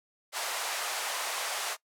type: band-pass noise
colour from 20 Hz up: pink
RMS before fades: -34 dBFS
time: 0.32-1.77 s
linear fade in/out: 50 ms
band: 620 to 12000 Hz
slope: 24 dB/octave
effects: noise-tail reverb RT60 0.1 s tail -20 dB re dry